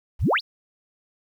sine exponential sweep, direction up, 39.72 to 5588 Hz, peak -17 dBFS, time 0.19-0.41 s, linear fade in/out 50 ms, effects 9-bit

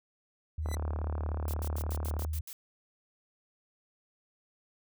sine tone, 77.78 Hz, D#2, in tune, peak -31 dBFS, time 0.58-2.41 s, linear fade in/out 5 ms
10% pulse tone with exponential growth, 1999 Hz, B6, 20 cents sharp, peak -28 dBFS, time 0.62-0.75 s, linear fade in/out 2 ms, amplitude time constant 27 ms
click train, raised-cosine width 1 ms, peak -25 dBFS, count 59, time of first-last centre 0.66-2.249 s, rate 36.5 Hz
blue noise bursts, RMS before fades -44 dBFS, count 8, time 1.48-2.53 s, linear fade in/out 0 ms, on 56 ms, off 86 ms
effects none

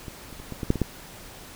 clicks, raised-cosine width 3 ms, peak -24 / -29 / -27 / -21 / -16 / -6 / -16 / -9 dBFS, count 8, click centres 0.082 / 0.327 / 0.4 / 0.523 / 0.632 / 0.704 / 0.757 / 0.817 s, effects pink hiss -44 dBFS RMS until 1.55 s

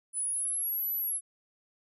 sine linear two-way sweep, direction up then down, 9956 to 12000 to 10810 Hz, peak -29 dBFS, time 0.13-1.21 s, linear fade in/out 50 ms, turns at 0.93 s, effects none

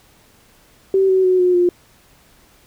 sine tone with pitch steps, 385 / 376.9 / 368.9 / 361.1 / 353.5 Hz, G4 / F#4 / F#4 / F#4 / F4, -31 / +32 / -5 / -42 / +21 cents, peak -11 dBFS, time 0.94-1.69 s, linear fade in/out 2 ms, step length 150 ms, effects pink hiss -52 dBFS RMS until 2.66 s

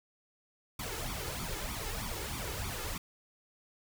pink noise with flanger, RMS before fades -38 dBFS, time 0.79-2.98 s, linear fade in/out 5 ms, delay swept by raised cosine 0.85 to 2.35 ms, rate 3.2 Hz, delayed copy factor +0.75, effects none

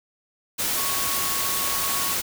sine tone in noise, 1107 Hz, C#6, 3 cents flat, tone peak -32 dBFS, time 0.76-2.15 s, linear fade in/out 20 ms, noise white, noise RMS -25 dBFS, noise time 0.58-2.22 s, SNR -10 dB, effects none

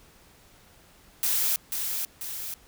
blue noise with echo, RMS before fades -25 dBFS, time 1.23-1.56 s, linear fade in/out 0 ms, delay 490 ms, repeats 2, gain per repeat -5 dB, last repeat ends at 2.54 s, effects pink hiss -56 dBFS RMS until 2.67 s

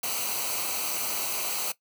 white noise with comb filter, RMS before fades -30 dBFS, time 0.03-1.72 s, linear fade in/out 5 ms, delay 0.57 ms, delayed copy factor -0.7, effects noise-tail reverb RT60 0.1 s tail -17 dB re dry

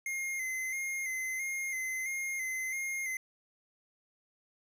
square tone with vibrato, 2093 Hz, C7, in tune, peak -34 dBFS, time 0.06-3.17 s, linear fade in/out 2 ms, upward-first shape square, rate 1.5 Hz, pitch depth 33 cents each way, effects none

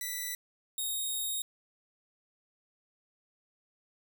5% pulse tone pair in turn, 1975.5 / 3729 Hz, B6 / A#7, 0 / 0 cents, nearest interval major seventh, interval 1100 cents, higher second, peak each -24 dBFS, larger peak neither, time 0.01-0.35 / 0.78-1.42 s, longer second, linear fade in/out 2 ms, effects none

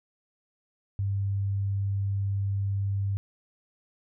sine tone, 99 Hz, G2, 18 cents sharp, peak -25 dBFS, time 0.99-3.17 s, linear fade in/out 0 ms, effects none

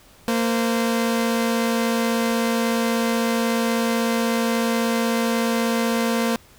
sawtooth tone pair together, 230 / 516.3 Hz, A#3 / C5, -23 / -23 cents, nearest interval octave + major second, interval 1400 cents, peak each -16 / -22 dBFS, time 0.28-6.36 s, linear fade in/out 0 ms, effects pink hiss -51 dBFS RMS until 6.58 s

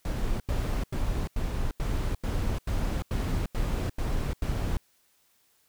brown noise bursts, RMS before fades -28 dBFS, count 11, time 0.05-4.77 s, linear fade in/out 2 ms, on 350 ms, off 87 ms, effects white hiss -67 dBFS RMS until 5.68 s

